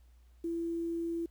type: tone with quantisation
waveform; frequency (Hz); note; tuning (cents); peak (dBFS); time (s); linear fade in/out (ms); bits
sine; 335.6; E4; +31; -32; 0.44-1.26; 5; 10
effects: added 60 Hz sine -57 dBFS peak until 1.3 s + pink hiss -74 dBFS RMS until 1.3 s